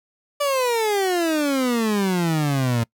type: exponential sweep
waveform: 30% pulse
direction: down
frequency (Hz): 587.3 to 113.5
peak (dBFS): -16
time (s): 0.4-2.84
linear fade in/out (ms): 10
effects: noise-tail reverb RT60 0.1 s tail -25 dB re dry